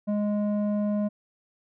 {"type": "tone with low-pass filter", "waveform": "square", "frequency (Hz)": 207.7, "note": "G#3", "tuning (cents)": 0, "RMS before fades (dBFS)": -26, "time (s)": [0.07, 1.09], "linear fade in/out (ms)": 20, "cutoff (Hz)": 600, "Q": 1.4, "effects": []}